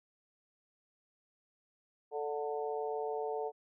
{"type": "harmonic tone with a mistuned harmonic", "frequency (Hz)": 146.83, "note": "D3", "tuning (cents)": 0, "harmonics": [3, 4, 5, 6], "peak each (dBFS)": [-36, -43, -40, -44], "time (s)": [2.11, 3.52], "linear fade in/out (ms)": 50, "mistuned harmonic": 6, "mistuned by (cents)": 30, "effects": []}